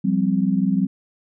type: chord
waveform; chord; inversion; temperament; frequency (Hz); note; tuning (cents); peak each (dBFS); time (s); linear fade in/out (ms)
sine; F suspended second; none; equal with one note detuned; 175.83 / 196 / 261.6; F3 / G3 / C4; +12 / 0 / 0; -22 / -19 / -23; 0.04-0.87; 10
effects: none